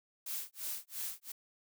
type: noise with tremolo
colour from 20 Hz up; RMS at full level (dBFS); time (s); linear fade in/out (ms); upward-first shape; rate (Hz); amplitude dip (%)
blue; -38; 0.26-1.32; 5; sine; 2.9; 100
effects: none